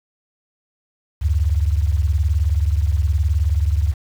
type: beating tone pair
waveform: sine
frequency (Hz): 72 / 91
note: D2 / F#2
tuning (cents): -34 / -28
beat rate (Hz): 19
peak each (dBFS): -16 / -20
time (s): 1.21-3.94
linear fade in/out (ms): 20
effects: 7-bit

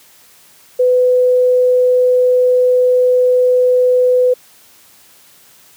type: tone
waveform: sine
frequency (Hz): 501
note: B4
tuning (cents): +25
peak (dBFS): -8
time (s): 0.79-4.34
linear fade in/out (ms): 10
effects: white hiss -46 dBFS RMS until 5.76 s + high-pass 80 Hz 12 dB/octave

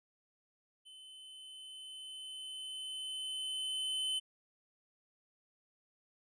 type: tone with level ramp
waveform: square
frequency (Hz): 3047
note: G7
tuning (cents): -50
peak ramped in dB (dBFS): -53 to -33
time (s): 0.85-4.2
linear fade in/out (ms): 20
effects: resampled to 22050 Hz

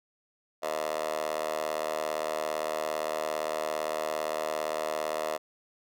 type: tone with high-pass filter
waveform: 10% pulse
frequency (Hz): 77.6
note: D#2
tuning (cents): -4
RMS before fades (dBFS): -32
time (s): 0.62-5.38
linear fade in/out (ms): 20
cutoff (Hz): 660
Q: 6.9
effects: none

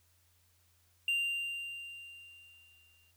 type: tone with exponential decay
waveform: triangle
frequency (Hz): 2783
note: F7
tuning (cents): -7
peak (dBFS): -26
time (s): 1.08-3.11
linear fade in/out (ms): 2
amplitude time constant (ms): 440
effects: added 87 Hz sine -70 dBFS peak until 3.16 s + white hiss -71 dBFS RMS until 3.16 s

